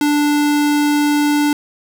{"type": "tone", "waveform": "square", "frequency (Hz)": 293.7, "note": "D4", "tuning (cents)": 0, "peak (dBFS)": -13, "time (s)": [0.01, 1.53], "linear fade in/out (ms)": 2, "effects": []}